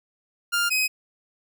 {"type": "tone pair in turn", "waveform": "sawtooth", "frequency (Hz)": [1400, 2523], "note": ["F6", "D#7"], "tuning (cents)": [4, 23], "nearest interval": "minor seventh", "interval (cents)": 1019, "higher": "second", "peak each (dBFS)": -17, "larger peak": "neither", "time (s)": [[0.52, 0.7], [0.7, 0.88]], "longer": "neither", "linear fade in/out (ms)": 20, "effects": []}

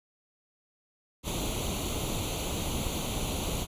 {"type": "noise with comb filter", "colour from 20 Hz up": "pink", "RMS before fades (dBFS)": -32, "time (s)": [1.23, 3.67], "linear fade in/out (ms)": 50, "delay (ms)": 0.29, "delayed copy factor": 0.8, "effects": ["resampled to 32000 Hz"]}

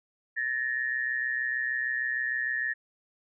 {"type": "tone pair together", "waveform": "sine", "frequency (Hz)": [1732, 1858.5], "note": ["A6", "A#6"], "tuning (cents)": [-28, -6], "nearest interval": "minor second", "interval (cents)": 122, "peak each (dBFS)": [-30, -30], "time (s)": [0.36, 2.74], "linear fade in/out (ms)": 20, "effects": []}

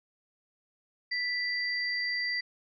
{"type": "tone pair together", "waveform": "sine", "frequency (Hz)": [1977, 4702], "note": ["B6", "D8"], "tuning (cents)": [1, 1], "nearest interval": "octave + minor third", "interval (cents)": 1500, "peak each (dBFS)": [-30, -34], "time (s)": [1.11, 2.41], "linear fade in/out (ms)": 10, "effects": []}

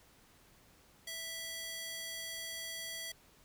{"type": "tone with high-pass filter", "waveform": "square", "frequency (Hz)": 658, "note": "E5", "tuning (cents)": -3, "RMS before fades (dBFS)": -43, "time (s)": [1.07, 3.12], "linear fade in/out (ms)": 5, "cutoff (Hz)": 2600, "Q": 0.83, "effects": ["pink hiss -64 dBFS RMS until 3.44 s"]}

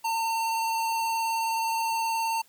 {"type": "tone with vibrato", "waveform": "square", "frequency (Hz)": 905, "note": "A5", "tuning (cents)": 48, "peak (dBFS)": -26, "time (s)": [0.04, 2.42], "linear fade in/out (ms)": 10, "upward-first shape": "square", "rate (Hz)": 19, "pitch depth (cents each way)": 12, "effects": ["white hiss -60 dBFS RMS until 2.48 s"]}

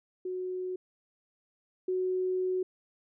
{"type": "tone pair in turn", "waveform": "sine", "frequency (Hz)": [367.8, 369.8], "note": ["F#4", "F#4"], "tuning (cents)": [-10, -1], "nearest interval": "unison", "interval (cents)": 9, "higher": "second", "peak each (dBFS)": [-32, -27], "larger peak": "second", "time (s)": [[0.25, 0.76], [1.88, 2.63]], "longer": "second", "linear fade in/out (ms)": 5, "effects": []}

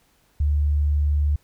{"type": "tone", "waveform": "sine", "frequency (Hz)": 73.42, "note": "D2", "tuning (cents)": 0, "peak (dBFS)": -17, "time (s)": [0.4, 1.36], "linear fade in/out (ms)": 5, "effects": ["pink hiss -62 dBFS RMS until 1.43 s"]}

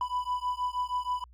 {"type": "beating tone pair", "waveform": "triangle", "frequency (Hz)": [990, 996.3], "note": ["B5", "B5"], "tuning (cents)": [4, 15], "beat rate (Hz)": 6.3, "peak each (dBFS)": -30, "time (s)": [0.01, 1.24], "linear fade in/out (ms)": 2, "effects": ["added 60 Hz sine -52 dBFS peak until 1.33 s"]}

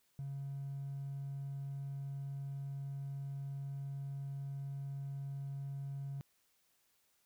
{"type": "tone with hard clipping", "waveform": "triangle", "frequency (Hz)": 138.59, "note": "C#3", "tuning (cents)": 0, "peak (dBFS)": -40, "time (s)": [0.19, 6.21], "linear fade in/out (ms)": 0, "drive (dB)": 4, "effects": ["white hiss -75 dBFS RMS until 7.25 s"]}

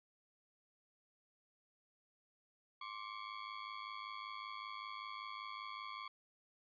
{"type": "ring-modulated tone", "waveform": "sawtooth", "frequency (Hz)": 1109, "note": "C#6", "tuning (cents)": 0, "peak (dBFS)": -38, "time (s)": [2.81, 6.08], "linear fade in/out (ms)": 5, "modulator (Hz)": 52.6, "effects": ["resampled to 11025 Hz"]}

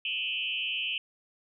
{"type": "tone with frequency modulation", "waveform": "sine", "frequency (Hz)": 2814, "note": "F7", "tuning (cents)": 12, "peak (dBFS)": -29, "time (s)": [0.05, 0.98], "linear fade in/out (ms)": 2, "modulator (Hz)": 120, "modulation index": 2.6, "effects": []}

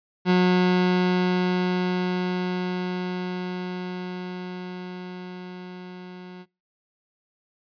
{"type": "tone with level ramp", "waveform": "30% pulse", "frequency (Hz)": 181.5, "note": "F#3", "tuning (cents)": -33, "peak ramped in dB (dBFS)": [-13, -36], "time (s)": [0.25, 6.46], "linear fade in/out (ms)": 50, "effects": ["noise-tail reverb RT60 0.3 s tail -25 dB re dry", "resampled to 11025 Hz"]}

